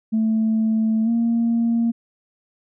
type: tone with pitch glide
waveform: sine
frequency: 220.8 to 232 Hz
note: A3 to A#3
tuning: +6 to -8 cents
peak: -15 dBFS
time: 0.12-1.92 s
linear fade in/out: 20 ms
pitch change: +86 cents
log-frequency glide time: 1.04-1.09 s
effects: tanh soft clip ceiling -13 dBFS